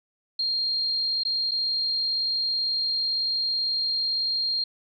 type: tone with dropouts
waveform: sine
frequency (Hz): 4213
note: C8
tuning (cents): +11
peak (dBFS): -23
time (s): 0.39-4.64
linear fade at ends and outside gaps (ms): 5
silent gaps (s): 1.235-1.25 / 1.511-1.516
effects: none